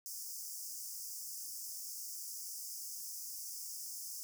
pink high-pass noise, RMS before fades -45 dBFS, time 0.06-4.23 s, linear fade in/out 0 ms, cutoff 5000 Hz, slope 96 dB/octave, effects none

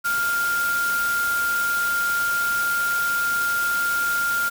sine tone in noise, 1400 Hz, F6, 4 cents sharp, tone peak -20 dBFS, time 0.04-4.5 s, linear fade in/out 20 ms, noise white, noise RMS -31 dBFS, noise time 0.04-4.5 s, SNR +8 dB, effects none

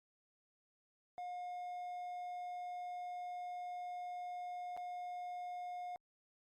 triangle tone with dropouts, 716 Hz, F5, 43 cents sharp, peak -40 dBFS, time 1.18-5.96 s, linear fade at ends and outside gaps 0 ms, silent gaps 4.766-4.774 s, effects Opus 48 kbps

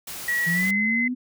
white noise, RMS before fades -35 dBFS, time 0.07-0.71 s, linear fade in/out 5 ms
sine tone with pitch glide, 1922 to 2048 Hz, B6 to C7, -48 to -38 cents, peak -21 dBFS, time 0.28-1.08 s, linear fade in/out 5 ms, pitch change +110 cents, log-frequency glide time 0.52-0.68 s
sine linear sweep, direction up, 163.7 to 254.7 Hz, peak -24 dBFS, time 0.46-1.15 s, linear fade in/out 20 ms
effects none

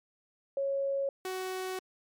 sine / sawtooth tone pair in turn, 551 / 373.5 Hz, C#5 / F#4, -11 / +16 cents, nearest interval perfect fifth, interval 673 cents, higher first, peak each -28 / -30 dBFS, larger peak first, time 0.57-1.09 / 1.25-1.79 s, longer second, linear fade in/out 2 ms, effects MP3 96 kbps

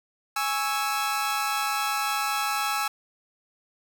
sawtooth chord, C# minor, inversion second, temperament equal, 830.6 / 1108.7 / 1318.5 Hz, G#5 / C#6 / E6, 0 / 0 / 0 cents, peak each -25 / -30 / -24 dBFS, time 0.36-2.88 s, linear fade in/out 5 ms, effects 8-bit

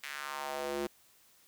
square tone with high-pass filter sweep, 71 Hz, C#2, 42 cents sharp, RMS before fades -38 dBFS, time 0.03-0.87 s, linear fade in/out 5 ms, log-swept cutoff 2100 to 310 Hz, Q 2.2, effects white hiss -64 dBFS RMS until 1.47 s

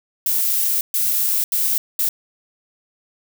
violet noise bursts at uneven times, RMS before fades -19 dBFS, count 4, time 0.26-0.81 / 0.94-1.44 / 1.52-1.78 / 1.99-2.09 s, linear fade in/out 2 ms, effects none

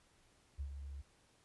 sine tone with ADSR envelope, 69.7 Hz, C#2, 10 cents sharp, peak -37 dBFS, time 0.58-1.02 s, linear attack 25 ms, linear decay 78 ms, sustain -7 dB, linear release 13 ms, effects pink hiss -70 dBFS RMS until 1.44 s + resampled to 24000 Hz

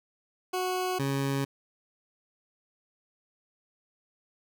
20% pulse tone pair in turn, 367.9 / 137.73 Hz, F#4 / C#3, -10 / -11 cents, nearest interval octave + perfect fourth, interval 1701 cents, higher first, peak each -23 / -22 dBFS, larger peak second, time 0.53-0.99 / 0.99-1.45 s, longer neither, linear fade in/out 10 ms, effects none

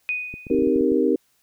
sine tone with exponential decay, 2486 Hz, D#7, 2 cents flat, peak -20 dBFS, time 0.09-0.78 s, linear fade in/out 0 ms, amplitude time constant 150 ms
clicks, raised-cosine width 3 ms, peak -23 dBFS, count 10, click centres 0.34 / 0.468 / 0.51 / 0.547 / 0.588 / 0.622 / 0.672 / 0.761 / 0.81 / 0.919 s
sine chord, C minor seventh, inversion none, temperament equal, 261.6 / 311.1 / 392 / 466.2 Hz, C4 / Eb4 / G4 / Bb4, 0 / 0 / 0 / 0 cents, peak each -22 dBFS, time 0.5-1.16 s, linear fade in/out 5 ms
effects white hiss -65 dBFS RMS until 1.42 s

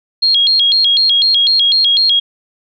sine tone with vibrato, 3729 Hz, A#7, in tune, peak -8 dBFS, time 0.22-2.2 s, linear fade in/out 10 ms, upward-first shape square, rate 4 Hz, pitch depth 220 cents each way, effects none

